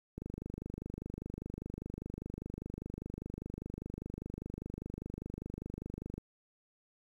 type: click train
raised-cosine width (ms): 3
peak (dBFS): -28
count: 151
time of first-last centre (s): 0.18-6.18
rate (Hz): 25
effects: 10-bit